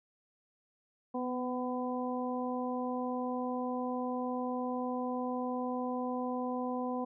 harmonic tone with a mistuned harmonic, 251.3 Hz, B3, 30 cents sharp, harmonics 1 / 2 / 3 / 4, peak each -35 / -38 / -40 / -41 dBFS, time 1.14-7.05 s, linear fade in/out 10 ms, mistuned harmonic 1, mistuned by -15 cents, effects none

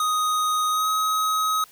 square tone with pitch glide, 1248 to 1268.3 Hz, D#6 to D#6, +5 to +33 cents, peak -21 dBFS, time 0-1.64 s, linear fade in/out 2 ms, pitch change +28 cents, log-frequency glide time 0.7-0.88 s, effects white hiss -52 dBFS RMS until 1.71 s

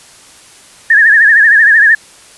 sine tone with vibrato, 1740 Hz, A6, 20 cents flat, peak -3 dBFS, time 0.9-1.95 s, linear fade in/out 5 ms, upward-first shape triangle, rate 13 Hz, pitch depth 130 cents each way, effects white hiss -39 dBFS RMS until 2.37 s + resampled to 24000 Hz

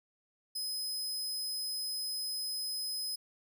sawtooth tone, 5060 Hz, D#8, 28 cents sharp, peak -32 dBFS, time 0.55-3.16 s, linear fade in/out 10 ms, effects none

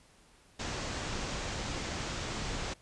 pink low-pass noise, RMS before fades -37 dBFS, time 0.59-2.74 s, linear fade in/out 10 ms, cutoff 7600 Hz, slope 48 dB/octave, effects pink hiss -62 dBFS RMS until 2.81 s + resampled to 24000 Hz

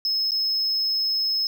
sine tone with dropouts, 5180 Hz, E8, 31 cents flat, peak -18 dBFS, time 0.05-1.47 s, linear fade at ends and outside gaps 1 ms, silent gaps 0.309-0.318 s, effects tanh soft clip ceiling -20 dBFS + 10-bit

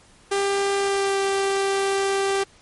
sawtooth tone with pitch glide, 397 to 392.2 Hz, G4 to G4, +22 to +1 cents, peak -16 dBFS, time 0.31-2.44 s, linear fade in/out 10 ms, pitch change -21 cents, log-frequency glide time 0.79-1.19 s, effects pink hiss -53 dBFS RMS until 2.61 s + MP3 48 kbps

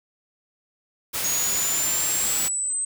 white noise, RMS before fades -27 dBFS, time 1.13-2.49 s, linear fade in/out 20 ms
sine exponential sweep, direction up, 6645 to 8250 Hz, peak -23 dBFS, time 1.24-2.85 s, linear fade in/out 5 ms
effects none

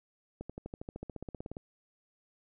accelerating click train, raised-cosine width 2 ms, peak -27 dBFS, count 18, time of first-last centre 0.41-1.569 s, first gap 86 ms, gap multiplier 0.97, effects none

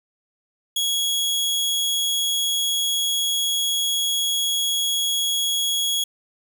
sawtooth tone, 3332 Hz, G#7, 5 cents sharp, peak -17 dBFS, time 0.76-6.04 s, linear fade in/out 5 ms, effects none

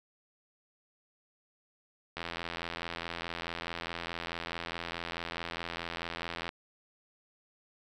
click train, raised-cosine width 0.3 ms, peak -20 dBFS, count 367, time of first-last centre 2.17-6.491 s, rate 84.7 Hz, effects 10-bit

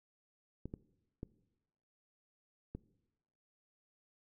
clicks, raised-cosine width 3 ms, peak -29 dBFS, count 4, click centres 0.656 / 0.739 / 1.231 / 2.75 s, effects noise-tail reverb RT60 1.0 s tail -20 dB re dry

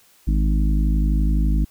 harmonic tone with a mistuned harmonic, 51.8 Hz, G#1, 4 cents flat, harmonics 1 / 3 / 4 / 5 / 6, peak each -16 / -26 / -28 / -30 / -32 dBFS, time 0.27-1.65 s, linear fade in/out 10 ms, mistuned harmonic 1, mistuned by +73 cents, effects white hiss -55 dBFS RMS until 1.7 s

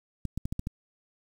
clicks, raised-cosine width 5 ms, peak -19 dBFS, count 6, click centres 0.253 / 0.376 / 0.455 / 0.525 / 0.594 / 0.671 s, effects 8-bit

